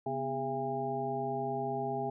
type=harmonic tone with a mistuned harmonic; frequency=135 Hz; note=C#3; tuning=45 cents flat; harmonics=1 / 2 / 3 / 5 / 6; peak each=-41 / -41 / -37 / -38 / -36 dBFS; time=0.06-2.1 s; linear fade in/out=5 ms; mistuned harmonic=2; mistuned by=-130 cents; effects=none